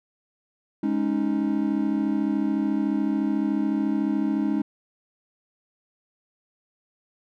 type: chord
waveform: triangle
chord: Ab suspended fourth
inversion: none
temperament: equal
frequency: 207.7 / 277.2 / 311.1 Hz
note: Ab3 / Db4 / Eb4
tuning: 0 / 0 / 0 cents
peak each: -24 dBFS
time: 0.83-4.62 s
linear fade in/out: 5 ms
effects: none

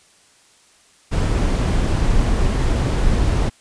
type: noise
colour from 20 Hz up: brown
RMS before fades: -17 dBFS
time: 1.11-3.5 s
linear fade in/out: 20 ms
effects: white hiss -53 dBFS RMS until 3.6 s + resampled to 22050 Hz

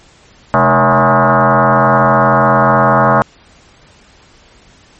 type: tone with frequency modulation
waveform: sine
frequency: 215.8 Hz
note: A3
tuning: 33 cents flat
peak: -6 dBFS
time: 0.54-3.22 s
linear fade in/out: 0 ms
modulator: 174 Hz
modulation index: 6.9
effects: pink hiss -45 dBFS RMS until 4.99 s + MP3 32 kbps

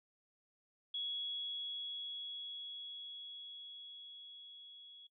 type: tone with level ramp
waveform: sine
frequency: 3349 Hz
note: G#7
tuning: 14 cents sharp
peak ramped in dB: -37 to -54 dBFS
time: 0.94-5.07 s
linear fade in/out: 5 ms
effects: noise-tail reverb RT60 0.1 s tail -17 dB re dry

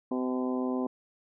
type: harmonic tone with a mistuned harmonic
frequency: 127.5 Hz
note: C3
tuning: 44 cents flat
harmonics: 2 / 3 / 4 / 5 / 6 / 7 / 8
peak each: -29 / -35 / -38 / -41 / -43 / -45 / -42 dBFS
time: 0.11-0.87 s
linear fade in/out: 5 ms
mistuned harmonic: 7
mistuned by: -51 cents
effects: none

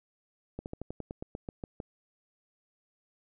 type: slowing click train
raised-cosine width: 2 ms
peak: -24 dBFS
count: 12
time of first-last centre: 0.59-1.802 s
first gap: 69 ms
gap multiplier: 1.09
effects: none

